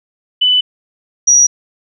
sine tone pair in turn, 2993 / 5782 Hz, F#7 / F#8, +19 / -41 cents, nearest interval major seventh, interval 1140 cents, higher second, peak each -8 / -5 dBFS, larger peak second, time 0.41-0.61 / 1.27-1.47 s, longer neither, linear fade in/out 10 ms, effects none

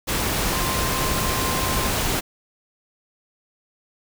sine tone in noise, 1048 Hz, C6, 2 cents sharp, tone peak -29 dBFS, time 0.51-1.89 s, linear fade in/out 20 ms, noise pink, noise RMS -23 dBFS, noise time 0.07-2.21 s, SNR -9 dB, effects none

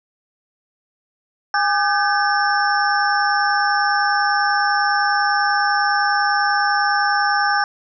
sine tone cluster, 817 / 1204 / 1538 / 1688 / 5410 Hz, G#5 / D6 / G6 / G#6 / E8, -29 / +43 / -33 / +28 / +44 cents, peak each -19 / -22 / -20 / -25 / -26 dBFS, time 1.54-7.64 s, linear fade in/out 2 ms, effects none

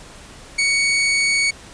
sawtooth tone, 2233 Hz, C#7, 12 cents sharp, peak -12 dBFS, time 0.58-1.51 s, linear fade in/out 10 ms, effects pink hiss -41 dBFS RMS until 1.73 s + resampled to 22050 Hz

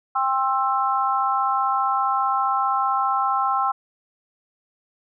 harmonic tone, 264.8 Hz, C4, 21 cents sharp, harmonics 3 / 4 / 5, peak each -23 / -23 / -23 dBFS, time 0.15-3.72 s, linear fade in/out 10 ms, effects none

